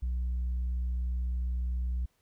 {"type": "tone with tanh clipping", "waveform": "sine", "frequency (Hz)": 61.6, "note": "B1", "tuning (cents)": -4, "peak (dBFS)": -29, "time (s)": [0.02, 2.06], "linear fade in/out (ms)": 10, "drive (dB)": 1, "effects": ["pink hiss -73 dBFS RMS until 2.21 s"]}